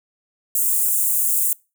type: high-pass noise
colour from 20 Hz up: white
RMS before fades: -19 dBFS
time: 0.55-1.53 s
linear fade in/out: 2 ms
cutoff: 7400 Hz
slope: 48 dB/octave
effects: noise-tail reverb RT60 0.3 s tail -25 dB re dry